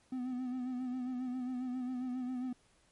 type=tone with vibrato; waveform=triangle; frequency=252.4 Hz; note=B3; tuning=38 cents sharp; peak=-33 dBFS; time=0.12-2.53 s; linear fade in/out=5 ms; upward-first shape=sine; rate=7.4 Hz; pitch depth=46 cents each way; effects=pink hiss -69 dBFS RMS until 2.91 s + MP3 48 kbps